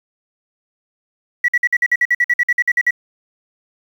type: tone bursts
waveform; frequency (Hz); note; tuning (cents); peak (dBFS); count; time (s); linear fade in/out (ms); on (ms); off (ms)
sine; 1941; B6; -31; -10; 16; 1.44-2.908; 5; 43; 52
effects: tanh soft clip ceiling -6 dBFS + 7-bit